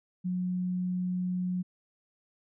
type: tone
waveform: sine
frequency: 181.4 Hz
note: F#3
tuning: 34 cents flat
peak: -28 dBFS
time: 0.24-1.63 s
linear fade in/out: 20 ms
effects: none